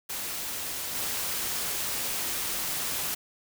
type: noise with level steps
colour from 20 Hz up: white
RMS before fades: -34 / -31 dBFS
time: 0.09-3.15 s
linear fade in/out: 10 ms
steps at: 0.95 s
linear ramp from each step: 2 ms
effects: none